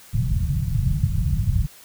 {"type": "low-pass noise", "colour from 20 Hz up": "white", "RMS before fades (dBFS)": -21, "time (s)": [0.13, 1.67], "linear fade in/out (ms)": 20, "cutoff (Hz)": 160, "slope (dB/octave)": 48, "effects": ["white hiss -47 dBFS RMS until 1.84 s"]}